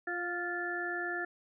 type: harmonic tone with a mistuned harmonic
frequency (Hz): 349.2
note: F4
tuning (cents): 0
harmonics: 1 / 2 / 4 / 5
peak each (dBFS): -39 / -41 / -40 / -36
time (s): 0.07-1.25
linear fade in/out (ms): 5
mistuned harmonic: 2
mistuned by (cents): +18
effects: none